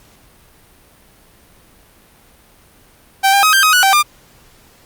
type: tone with pitch steps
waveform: sawtooth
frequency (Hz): 778 / 797 / 1265 / 1578 / 1261 / 1473 / 777 / 1199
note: G5 / G5 / D#6 / G6 / D#6 / F#6 / G5 / D6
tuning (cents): -13 / +28 / +28 / +11 / +23 / -8 / -16 / +36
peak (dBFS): -5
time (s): 3.23-4.03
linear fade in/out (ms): 20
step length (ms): 100
effects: pink hiss -48 dBFS RMS until 4.85 s + Opus 48 kbps